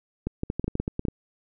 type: clicks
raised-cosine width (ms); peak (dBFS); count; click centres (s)
3; -14; 12; 0.27 / 0.434 / 0.501 / 0.596 / 0.643 / 0.68 / 0.754 / 0.8 / 0.879 / 0.994 / 1.052 / 1.084
effects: none